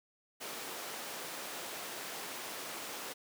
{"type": "high-pass noise", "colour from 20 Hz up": "pink", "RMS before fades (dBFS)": -43, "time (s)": [0.4, 3.14], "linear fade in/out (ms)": 20, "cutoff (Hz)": 380, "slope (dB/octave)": 12, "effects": []}